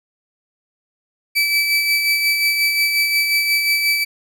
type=tone with tremolo; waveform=30% pulse; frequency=2309 Hz; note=D7; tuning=30 cents flat; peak=-11 dBFS; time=1.35-4.05 s; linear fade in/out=20 ms; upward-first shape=sine; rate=5.6 Hz; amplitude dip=40%; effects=none